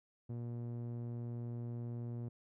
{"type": "tone with low-pass filter", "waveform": "sawtooth", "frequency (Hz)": 118.8, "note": "A#2", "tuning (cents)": 33, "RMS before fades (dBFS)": -42, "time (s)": [0.29, 2.29], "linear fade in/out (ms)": 10, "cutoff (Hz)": 400, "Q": 0.55, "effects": []}